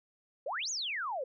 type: exponential two-way sweep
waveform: sine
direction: up then down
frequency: 487.3 to 7040 to 487.3 Hz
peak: -33 dBFS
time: 0.46-1.24 s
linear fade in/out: 5 ms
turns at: 0.7 s
effects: none